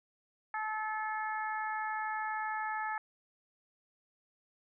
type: harmonic tone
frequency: 432.8 Hz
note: A4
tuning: 29 cents flat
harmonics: 2 / 3 / 4 / 5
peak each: -36 / -40 / -39 / -47 dBFS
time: 0.54-2.98 s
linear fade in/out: 2 ms
effects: none